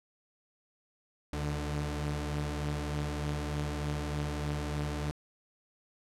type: tone pair together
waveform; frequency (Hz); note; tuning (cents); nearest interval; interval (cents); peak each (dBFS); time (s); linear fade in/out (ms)
sawtooth; 72.6 / 148.51; D2 / D3; -19 / +20; octave; 1239; -31 / -31; 1.33-5.11; 0
effects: low-pass 10000 Hz 12 dB/octave